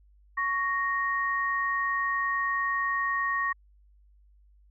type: tone pair together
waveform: sine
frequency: 1112.9 / 1864.7 Hz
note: C#6 / A#6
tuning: +6 / 0 cents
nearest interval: major sixth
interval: 894 cents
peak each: -28 dBFS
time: 0.37-3.53 s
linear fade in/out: 10 ms
effects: added 50 Hz sine -56 dBFS peak until 4.7 s